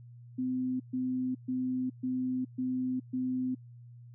sine tone bursts, 255.5 Hz, C4, 41 cents flat, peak -29 dBFS, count 6, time 0.38-3.55 s, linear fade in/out 10 ms, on 420 ms, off 130 ms, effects added 120 Hz sine -48 dBFS peak until 4.14 s

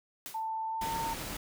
white noise with exponential decay, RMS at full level -39 dBFS, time 0.26-0.49 s, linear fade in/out 0 ms, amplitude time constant 50 ms
sine tone with pitch glide, 887 to 909.3 Hz, A5 to A#5, +14 to -43 cents, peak -32 dBFS, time 0.34-1.14 s, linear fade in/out 10 ms, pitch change +43 cents, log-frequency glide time 0.67-0.97 s
pink noise, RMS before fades -39 dBFS, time 0.81-1.37 s, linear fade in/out 5 ms
effects none

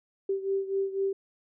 sine beating tone pair, 389 / 393 Hz, G4 / G4, -13 / +4 cents, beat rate 4 Hz, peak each -28 / -32 dBFS, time 0.29-1.13 s, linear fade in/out 5 ms, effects none

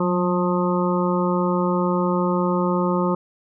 harmonic tone with a mistuned harmonic, 177.8 Hz, F3, 31 cents sharp, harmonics 1 / 2 / 3 / 5 / 6 / 7, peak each -21 / -24 / -26 / -28 / -29 / -29 dBFS, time 0-3.15 s, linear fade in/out 5 ms, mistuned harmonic 1, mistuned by +36 cents, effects none

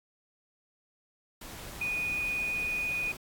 sine tone in noise, 2472 Hz, D#7, 12 cents flat, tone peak -29 dBFS, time 1.81-3.12 s, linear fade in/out 5 ms, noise pink, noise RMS -44 dBFS, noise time 1.41-3.17 s, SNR +12 dB, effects AAC 64 kbps

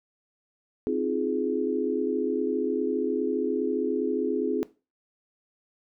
sine chord, F minor seventh, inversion second, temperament just, 261.9 / 314.3 / 349.2 / 419.1 Hz, C4 / Eb4 / F4 / Ab4, +2 / +18 / 0 / +16 cents, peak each -29 / -32 / -30 / -27 dBFS, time 0.87-4.63 s, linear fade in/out 0 ms, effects noise-tail reverb RT60 0.3 s tail -18 dB re dry

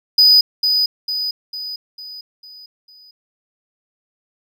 triangle tone with echo, 4973 Hz, D#8, 2 cents flat, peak -6 dBFS, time 0.18-0.41 s, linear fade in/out 5 ms, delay 450 ms, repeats 6, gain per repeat -6 dB, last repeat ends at 3.11 s, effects none

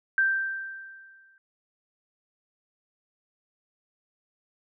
sine tone with exponential decay, 1568 Hz, G6, in tune, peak -18 dBFS, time 0.18-1.38 s, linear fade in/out 1 ms, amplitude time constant 260 ms, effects none

